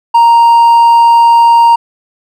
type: tone with hard clipping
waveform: triangle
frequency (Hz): 932.3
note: A#5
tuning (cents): 0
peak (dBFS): -3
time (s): 0.14-1.76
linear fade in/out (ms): 10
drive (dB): 5
effects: none